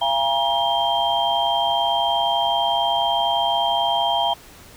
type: tone cluster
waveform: sine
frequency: 682 / 813 / 953 / 3176 Hz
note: F5 / G#5 / A#5 / G7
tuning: -41 / -37 / +38 / +22 cents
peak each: -23 dBFS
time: 0.01-4.34 s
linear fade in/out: 10 ms
effects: pink hiss -45 dBFS RMS until 4.76 s